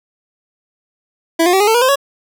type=tone with pitch steps; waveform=25% pulse; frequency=330 / 355.7 / 383.5 / 413.4 / 445.6 / 480.4 / 517.8 / 558.2 Hz; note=E4 / F4 / G4 / G#4 / A4 / B4 / C5 / C#5; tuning=+2 / +32 / -38 / -8 / +22 / -48 / -18 / +12 cents; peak=-6 dBFS; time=1.39-1.958 s; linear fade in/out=10 ms; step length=71 ms; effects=none